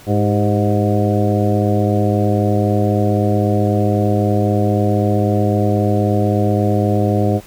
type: harmonic tone with a mistuned harmonic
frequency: 103.83 Hz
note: G#2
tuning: in tune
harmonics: 1 / 2 / 3 / 4 / 5 / 6 / 7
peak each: -16 / -19 / -21 / -22 / -23 / -24 / -24 dBFS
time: 0.06-7.41 s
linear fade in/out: 50 ms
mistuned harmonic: 4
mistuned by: -66 cents
effects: pink hiss -42 dBFS RMS until 7.46 s